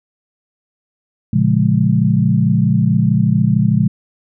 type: chord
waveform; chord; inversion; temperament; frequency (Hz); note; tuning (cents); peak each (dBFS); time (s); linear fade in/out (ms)
sine; Bb minor seventh; none; equal with one note detuned; 116.54 / 141.1 / 174.61 / 207.7; Bb2 / Db3 / F3 / Ab3; 0 / +31 / 0 / 0; -16; 1.33-3.88; 5
effects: none